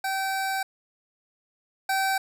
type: tone pair in turn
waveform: 25% pulse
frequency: 772 / 772 Hz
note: G5 / G5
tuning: -27 / -27 cents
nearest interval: unison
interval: 0 cents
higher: neither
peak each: -22 / -19 dBFS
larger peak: second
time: 0.04-0.63 / 1.89-2.18 s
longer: first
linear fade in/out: 5 ms
effects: none